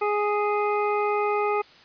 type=harmonic tone; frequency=415.3 Hz; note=G#4; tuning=in tune; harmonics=1 / 2 / 3 / 5 / 6; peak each=-24 / -27 / -28 / -36 / -36 dBFS; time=0.01-1.62 s; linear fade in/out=10 ms; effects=white hiss -51 dBFS RMS until 1.84 s + resampled to 11025 Hz